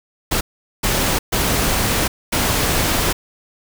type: noise bursts at uneven times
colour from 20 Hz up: pink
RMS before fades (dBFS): -18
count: 4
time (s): 0.31-0.41 / 0.83-1.19 / 1.32-2.08 / 2.32-3.13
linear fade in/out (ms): 10
effects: none